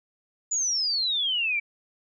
sine exponential sweep, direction down, 7040 to 2288 Hz, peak -23 dBFS, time 0.51-1.6 s, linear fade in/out 10 ms, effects none

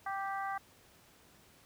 harmonic tone, 391.7 Hz, G4, 1 cent flat, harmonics 2 / 3 / 4 / 5, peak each -37 / -40 / -43 / -47 dBFS, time 0.06-0.58 s, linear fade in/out 5 ms, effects pink hiss -62 dBFS RMS until 1.65 s + high-pass 60 Hz 12 dB/octave

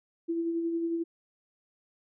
sine tone with tremolo, 334.1 Hz, E4, 23 cents sharp, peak -26 dBFS, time 0.28-1.04 s, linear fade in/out 20 ms, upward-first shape sine, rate 11 Hz, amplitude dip 35%, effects none

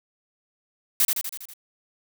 blue noise with echo, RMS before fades -19 dBFS, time 1-1.05 s, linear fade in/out 2 ms, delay 81 ms, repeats 6, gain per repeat -4 dB, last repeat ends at 1.536 s, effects none

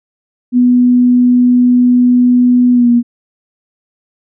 sine tone with pitch glide, 246.8 to 238.9 Hz, B3 to A#3, -1 to +43 cents, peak -5 dBFS, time 0.52-3.03 s, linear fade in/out 50 ms, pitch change -56 cents, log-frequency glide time 2.72-2.89 s, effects none

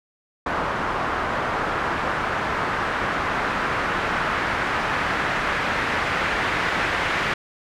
white noise with low-pass filter sweep, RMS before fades -24 dBFS, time 0.46-7.34 s, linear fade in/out 5 ms, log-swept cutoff 1200 to 1900 Hz, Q 1.5, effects none

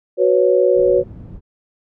sine chord, F# suspended fourth, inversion none, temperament equal, 370 / 493.9 / 554.4 Hz, F#4 / B4 / C#5, 0 / 0 / 0 cents, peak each -15 dBFS, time 0.17-1.04 s, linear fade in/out 50 ms
white low-pass noise, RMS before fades -35 dBFS, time 0.74-1.41 s, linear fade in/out 50 ms, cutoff 140 Hz, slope 12 dB/octave
effects none

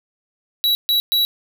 square tone bursts at uneven times, 3907 Hz, B7, 19 cents flat, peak -15 dBFS, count 3, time 0.64-0.75 / 0.89-1 / 1.12-1.25 s, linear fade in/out 0 ms, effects none

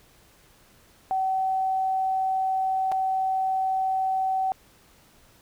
sine tone with dropouts, 761 Hz, F#5, 48 cents sharp, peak -22 dBFS, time 1.11-4.52 s, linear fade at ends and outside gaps 0 ms, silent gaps 2.917-2.921 s, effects pink hiss -57 dBFS RMS until 5.41 s

